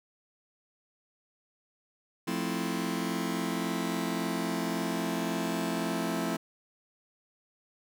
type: chord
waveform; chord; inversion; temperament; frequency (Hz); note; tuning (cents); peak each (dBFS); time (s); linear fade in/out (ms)
sawtooth; F major seventh; none; just; 174.61 / 218.3 / 261.9 / 327.4; F3 / A3 / C4 / E4; 0 / -13 / +2 / -12; -31; 2.27-6.37; 10
effects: none